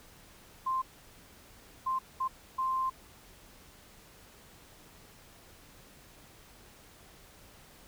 sine tone bursts at uneven times, 1046.5 Hz, C6, in tune, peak -28 dBFS, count 4, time 0.66-0.82 / 1.86-1.99 / 2.2-2.28 / 2.58-2.9 s, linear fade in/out 10 ms, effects pink hiss -56 dBFS RMS until 7.87 s

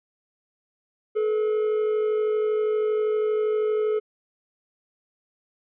triangle tone pair together, 429.3 / 481.9 Hz, A4 / B4, -43 / -43 cents, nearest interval major second, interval 200 cents, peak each -19 / -30 dBFS, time 1.15-4 s, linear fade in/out 20 ms, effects resampled to 8000 Hz

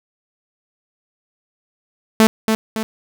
sawtooth tone with echo, 220.2 Hz, A3, 2 cents sharp, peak -4 dBFS, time 2.2-2.27 s, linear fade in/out 0 ms, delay 280 ms, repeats 2, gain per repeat -6 dB, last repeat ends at 2.83 s, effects none

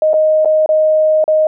sine tone with dropouts, 622.3 Hz, D#5, in tune, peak -8 dBFS, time 0.02-1.47 s, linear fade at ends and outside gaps 2 ms, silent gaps 0.133-0.14 / 0.448-0.456 / 0.661-0.69 / 1.241-1.279 s, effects none

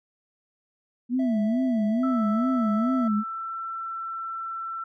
sine tone with vibrato, 233.1 Hz, A#3, in tune, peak -21 dBFS, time 1.09-3.24 s, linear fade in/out 50 ms, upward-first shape sine, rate 2.3 Hz, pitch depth 200 cents each way
triangle tone, 659 Hz, E5, 1 cent flat, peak -31 dBFS, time 1.19-3.08 s, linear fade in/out 5 ms
sine tone with pitch glide, 1318.5 to 1340.8 Hz, E6 to E6, 0 to +29 cents, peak -30 dBFS, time 2.03-4.84 s, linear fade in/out 5 ms, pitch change +29 cents, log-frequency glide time 2.83-3.57 s
effects none

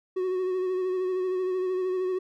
triangle tone with vibrato, 370 Hz, F#4, in tune, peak -23 dBFS, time 0.16-2.19 s, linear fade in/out 10 ms, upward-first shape sine, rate 13 Hz, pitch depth 29 cents each way, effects none

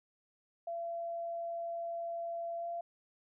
sine tone with pitch glide, 678 to 684.7 Hz, E5 to F5, +49 to -34 cents, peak -36 dBFS, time 0.67-2.81 s, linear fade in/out 5 ms, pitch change +17 cents, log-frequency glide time 2.57-2.67 s, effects none

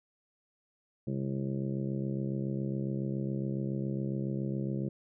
harmonic tone, 67.2 Hz, C2, 47 cents sharp, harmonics 2 / 3 / 4 / 5 / 6 / 7 / 8 / 9, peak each -34 / -35 / -49 / -39 / -44 / -53 / -46 / -56 dBFS, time 1.07-4.89 s, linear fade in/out 5 ms, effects none

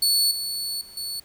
sawtooth tone with level steps, 4434 Hz, C#8, in tune, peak -15 / -24 / -40 / -26 dBFS, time 0.02-1.2 s, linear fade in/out 5 ms, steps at 0.31 / 0.81 / 0.97 s, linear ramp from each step 2 ms, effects pink hiss -55 dBFS RMS until 1.24 s

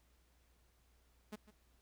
sawtooth tone with echo, 211.9 Hz, G#3, 35 cents sharp, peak -40 dBFS, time 1.32-1.36 s, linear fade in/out 10 ms, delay 150 ms, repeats 1, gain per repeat -15 dB, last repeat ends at 1.51 s, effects added 60 Hz sine -70 dBFS peak until 1.81 s + pink hiss -75 dBFS RMS until 1.81 s

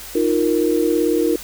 sine chord, Eb suspended second, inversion none, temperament equal, 311.1 / 349.2 / 466.2 Hz, Eb4 / F4 / Bb4, 0 / 0 / 0 cents, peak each -19 dBFS, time 0.15-1.36 s, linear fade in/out 5 ms, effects added 50 Hz sine -43 dBFS peak until 1.43 s + white hiss -35 dBFS RMS until 1.43 s

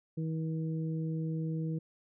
harmonic tone, 160 Hz, D#3, 49 cents sharp, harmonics 1 / 2 / 3, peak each -32 / -40 / -45 dBFS, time 0.17-1.79 s, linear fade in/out 10 ms, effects none

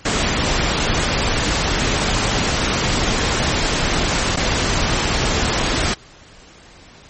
pink noise with dropouts, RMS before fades -18 dBFS, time 0.05-5.94 s, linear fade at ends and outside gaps 5 ms, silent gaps 4.361-4.37 s, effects pink hiss -44 dBFS RMS until 7.09 s + MP3 32 kbps

